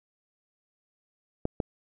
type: clicks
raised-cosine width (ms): 2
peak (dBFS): -14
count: 2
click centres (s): 1.454 / 1.602
effects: none